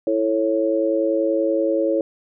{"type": "chord", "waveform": "sine", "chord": "A major", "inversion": "second", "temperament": "equal with one note detuned", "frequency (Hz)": [329.6, 440, 550.5], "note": ["E4", "A4", "C#5"], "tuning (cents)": [0, 0, -12], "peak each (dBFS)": [-21, -24, -20], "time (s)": [0.07, 2.01], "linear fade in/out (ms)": 2, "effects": []}